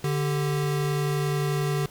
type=tone pair together; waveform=square; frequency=146.83 / 389.1 Hz; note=D3 / G4; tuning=0 / -13 cents; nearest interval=octave + perfect fourth; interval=1687 cents; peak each=-25 / -31 dBFS; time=0.04-1.86 s; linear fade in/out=2 ms; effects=pink hiss -49 dBFS RMS until 1.9 s